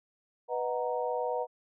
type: chord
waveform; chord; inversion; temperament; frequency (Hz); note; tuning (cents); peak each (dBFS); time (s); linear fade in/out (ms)
sine; B major seventh; none; equal; 493.9 / 622.3 / 740 / 932.3; B4 / D#5 / F#5 / A#5; 0 / 0 / 0 / 0; -32 / -36 / -36 / -36; 0.48-1.47; 50
effects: none